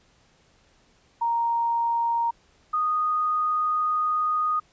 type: tone pair in turn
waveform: sine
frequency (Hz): 932.3 / 1238.4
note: A#5 / D#6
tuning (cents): 0 / -9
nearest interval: perfect fourth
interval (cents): 491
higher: second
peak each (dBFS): -21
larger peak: neither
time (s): 1.21-2.31 / 2.73-4.6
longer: second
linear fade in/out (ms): 10
effects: pink hiss -61 dBFS RMS until 4.72 s + resampled to 16000 Hz